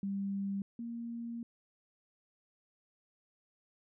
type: tone pair in turn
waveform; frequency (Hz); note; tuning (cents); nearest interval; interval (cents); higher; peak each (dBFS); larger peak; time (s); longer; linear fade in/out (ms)
sine; 197.6 / 233.7; G3 / A#3; +14 / +5; minor third; 291; second; -33 / -38; first; 0.03-0.62 / 0.79-1.43; second; 2
effects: none